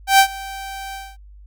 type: tone with ADSR envelope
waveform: sawtooth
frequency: 779 Hz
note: G5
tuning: 11 cents flat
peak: -3 dBFS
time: 0.07-1.17 s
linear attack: 120 ms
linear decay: 81 ms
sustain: -22 dB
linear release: 230 ms
effects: added 50 Hz sine -40 dBFS peak until 1.46 s